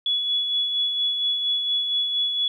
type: tone with tremolo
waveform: sine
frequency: 3394 Hz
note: G#7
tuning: 37 cents sharp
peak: -19 dBFS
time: 0.06-2.48 s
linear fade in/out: 2 ms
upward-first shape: sine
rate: 4.3 Hz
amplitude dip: 40%
effects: 10-bit